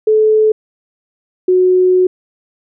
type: tone pair in turn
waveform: sine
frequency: 432.9 / 367.2 Hz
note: A4 / F#4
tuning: -28 / -13 cents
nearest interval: minor third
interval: 285 cents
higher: first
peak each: -7 dBFS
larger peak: neither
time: 0.07-0.52 / 1.48-2.07 s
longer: second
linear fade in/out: 5 ms
effects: none